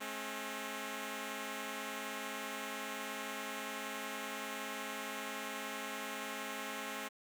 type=tone pair together; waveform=5% pulse; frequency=213.8 / 269.9 Hz; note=A3 / C#4; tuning=-49 / -46 cents; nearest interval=major third; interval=403 cents; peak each=-32 / -31 dBFS; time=0-7.09 s; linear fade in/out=20 ms; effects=none